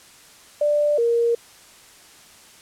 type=tone pair in turn; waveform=sine; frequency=590 / 468.3 Hz; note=D5 / A#4; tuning=+8 / +8 cents; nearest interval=major third; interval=400 cents; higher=first; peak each=-16 dBFS; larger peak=neither; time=0.61-0.98 / 0.98-1.35 s; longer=neither; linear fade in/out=5 ms; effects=white hiss -48 dBFS RMS until 2.61 s + low-pass 10000 Hz 12 dB/octave